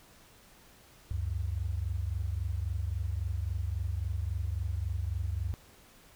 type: tone pair together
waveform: sine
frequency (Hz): 70.7 / 94.37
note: C#2 / F#2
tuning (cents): +35 / +35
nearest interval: perfect fourth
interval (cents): 500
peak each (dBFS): -33 / -33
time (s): 1.11-5.54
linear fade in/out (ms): 0
effects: pink hiss -58 dBFS RMS until 6.15 s